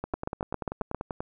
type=two click trains; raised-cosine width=1 ms; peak=-18 / -15 dBFS; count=13 / 7; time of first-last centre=0.04-1.205 / 0.14-0.946 s; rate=10.3 / 7.44 Hz; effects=none